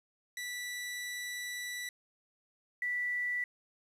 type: tone pair in turn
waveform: sawtooth / sine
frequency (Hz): 1965 / 1965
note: B6 / B6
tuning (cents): -9 / -9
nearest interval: unison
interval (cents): 0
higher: neither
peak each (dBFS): -34 / -31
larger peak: second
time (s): 0.37-1.89 / 2.82-3.44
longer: first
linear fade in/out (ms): 2
effects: resampled to 32000 Hz + 10-bit